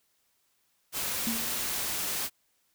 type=noise; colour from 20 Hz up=white; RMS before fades=-32 dBFS; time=0.92-2.3 s; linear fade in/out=50 ms
type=tone with exponential decay; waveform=sine; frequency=228.2 Hz; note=A#3; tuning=37 cents flat; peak=-27 dBFS; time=1.27-1.67 s; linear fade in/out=0 ms; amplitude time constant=85 ms
effects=white hiss -72 dBFS RMS until 2.74 s